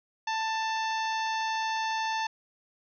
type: harmonic tone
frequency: 886 Hz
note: A5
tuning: 12 cents sharp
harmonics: 1 / 2 / 3 / 4 / 5 / 6 / 7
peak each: -29 / -35 / -39 / -41 / -43 / -45 / -46 dBFS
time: 0.27-2.27 s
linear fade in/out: 5 ms
effects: none